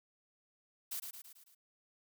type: noise with echo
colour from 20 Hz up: blue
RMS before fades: -40 dBFS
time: 0.91-1 s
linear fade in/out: 10 ms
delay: 110 ms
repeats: 5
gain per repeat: -5 dB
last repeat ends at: 1.55 s
effects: none